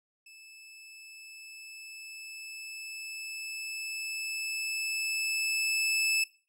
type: tone with level ramp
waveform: sawtooth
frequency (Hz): 2621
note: E7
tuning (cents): -11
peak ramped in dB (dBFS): -47 to -21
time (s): 0.26-6.24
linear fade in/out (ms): 5
effects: noise-tail reverb RT60 0.4 s tail -19 dB re dry + low-pass 12000 Hz 12 dB/octave